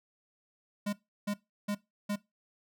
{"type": "tone bursts", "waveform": "square", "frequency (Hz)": 205.3, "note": "G#3", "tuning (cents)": -20, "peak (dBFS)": -31, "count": 4, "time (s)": [0.86, 2.16], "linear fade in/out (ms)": 10, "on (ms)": 70, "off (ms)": 340, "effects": ["noise-tail reverb RT60 0.2 s tail -19 dB re dry"]}